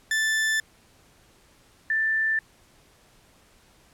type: tone pair in turn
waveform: 40% pulse / sine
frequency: 1760 / 1771.2 Hz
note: A6 / A6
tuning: 0 / +11 cents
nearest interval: unison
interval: 11 cents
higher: second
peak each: -21 dBFS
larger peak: neither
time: 0.11-0.6 / 1.9-2.39 s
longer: neither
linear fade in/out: 2 ms
effects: pink hiss -58 dBFS RMS until 3.93 s + low-pass 12000 Hz 12 dB/octave